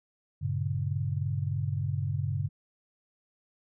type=chord; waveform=sine; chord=G diminished; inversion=none; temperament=just; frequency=98 / 117.6 / 141.12 Hz; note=G2 / Bb2 / Db3; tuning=0 / +16 / +31 cents; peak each=-31 / -35 / -31 dBFS; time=0.41-2.49 s; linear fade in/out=20 ms; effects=none